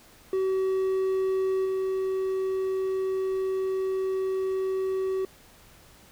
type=tone with level steps; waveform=triangle; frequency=380 Hz; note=F#4; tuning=46 cents sharp; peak=-21 / -23 dBFS; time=0.33-5.25 s; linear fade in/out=2 ms; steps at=1.65 s; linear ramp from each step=5 ms; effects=pink hiss -54 dBFS RMS until 6.11 s